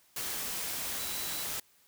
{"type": "tone in noise", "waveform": "sine", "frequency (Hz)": 3951, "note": "B7", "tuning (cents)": 0, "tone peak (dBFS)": -44, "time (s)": [0.99, 1.43], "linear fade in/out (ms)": 5, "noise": "white", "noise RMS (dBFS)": -36, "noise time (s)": [0.16, 1.6], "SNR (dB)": -11, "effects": ["white hiss -65 dBFS RMS until 1.87 s"]}